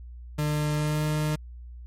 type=tone with pitch glide; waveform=40% pulse; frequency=150.1 to 152.37 Hz; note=D3 to D#3; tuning=+38 to -36 cents; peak=-23 dBFS; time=0.38-1.36 s; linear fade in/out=10 ms; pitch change=+26 cents; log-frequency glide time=0.73-1.04 s; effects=added 60 Hz sine -39 dBFS peak until 1.86 s + MP3 64 kbps